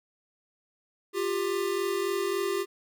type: tone pair together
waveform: square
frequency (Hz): 353.4 / 397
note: F4 / G4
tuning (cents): +21 / +22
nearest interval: major second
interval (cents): 201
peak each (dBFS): -32 / -29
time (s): 1.13-2.66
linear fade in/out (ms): 50
effects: none